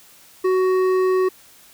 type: tone with hard clipping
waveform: sine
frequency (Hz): 372.6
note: F#4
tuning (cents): +12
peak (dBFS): -17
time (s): 0.44-1.29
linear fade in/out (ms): 10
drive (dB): 9
effects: white hiss -49 dBFS RMS until 1.73 s

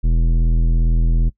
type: tone with tanh clipping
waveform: triangle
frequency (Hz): 41.2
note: E1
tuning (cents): 0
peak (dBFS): -14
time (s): 0.03-1.3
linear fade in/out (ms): 20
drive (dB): 17
effects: noise-tail reverb RT60 0.1 s tail -21 dB re dry

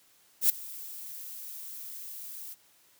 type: noise with ADSR envelope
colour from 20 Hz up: violet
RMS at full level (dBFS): -20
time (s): 0.41-2.55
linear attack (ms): 86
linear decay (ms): 6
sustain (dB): -22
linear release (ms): 26
effects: white hiss -63 dBFS RMS until 2.99 s + high-pass 80 Hz 12 dB/octave

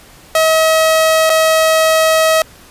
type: tone with dropouts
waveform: sawtooth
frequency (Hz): 639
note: D#5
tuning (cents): +46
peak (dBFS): -5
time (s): 0.35-2.42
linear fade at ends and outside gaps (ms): 2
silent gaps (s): 1.296-1.3
effects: pink hiss -41 dBFS RMS until 2.7 s + resampled to 32000 Hz

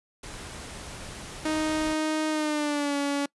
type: noise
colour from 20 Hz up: pink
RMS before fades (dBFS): -40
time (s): 0.23-1.94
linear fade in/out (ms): 5
type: tone with pitch glide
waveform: sawtooth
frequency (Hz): 311.1 to 283.6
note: D#4 to C#4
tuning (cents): 0 to +40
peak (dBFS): -21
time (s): 1.45-3.26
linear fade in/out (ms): 5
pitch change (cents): -160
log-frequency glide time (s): 2.29-2.96
effects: noise-tail reverb RT60 0.1 s tail -24 dB re dry + resampled to 24000 Hz

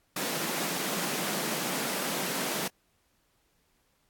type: high-pass noise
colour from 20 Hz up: pink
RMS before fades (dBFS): -32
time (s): 0.16-2.68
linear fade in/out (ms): 5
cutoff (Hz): 160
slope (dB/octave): 48
effects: pink hiss -71 dBFS RMS until 4.09 s + AAC 64 kbps

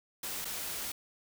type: noise with dropouts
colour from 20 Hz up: white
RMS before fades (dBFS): -38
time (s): 0.23-0.92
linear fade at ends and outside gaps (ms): 5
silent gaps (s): 0.447-0.452
effects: none

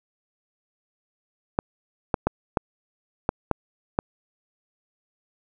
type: clicks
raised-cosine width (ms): 1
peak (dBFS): -6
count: 7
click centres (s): 1.589 / 2.142 / 2.27 / 2.572 / 3.291 / 3.513 / 3.989
effects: none

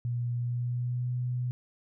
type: tone with pitch glide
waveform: sine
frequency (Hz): 120.5 to 124.03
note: B2 to B2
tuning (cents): -42 to +8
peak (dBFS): -28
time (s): 0.05-1.51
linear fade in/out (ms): 0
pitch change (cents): +50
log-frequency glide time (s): 0.35-1.13
effects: none

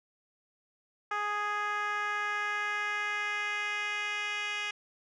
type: tone with band-pass filter sweep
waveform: 10% pulse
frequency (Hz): 415.3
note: G#4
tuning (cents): 0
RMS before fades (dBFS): -33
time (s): 1.11-4.71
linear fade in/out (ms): 5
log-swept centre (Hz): 1200 to 2800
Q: 1.7
effects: resampled to 22050 Hz

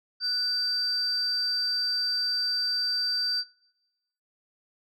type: tone pair together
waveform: sine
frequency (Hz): 1480 / 4678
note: F#6 / D8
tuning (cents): 0 / -8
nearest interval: octave + minor sixth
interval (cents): 1992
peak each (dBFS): -36 / -25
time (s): 0.2-3.44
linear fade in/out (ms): 50
effects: noise-tail reverb RT60 1.0 s tail -23 dB re dry + tanh soft clip ceiling -19 dBFS

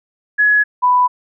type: tone pair in turn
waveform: sine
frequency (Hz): 1687 / 992.7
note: G#6 / B5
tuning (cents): +27 / +9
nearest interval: major sixth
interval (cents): 918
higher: first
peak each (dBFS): -9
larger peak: neither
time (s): 0.38-0.64 / 0.82-1.08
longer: neither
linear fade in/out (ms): 20
effects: none

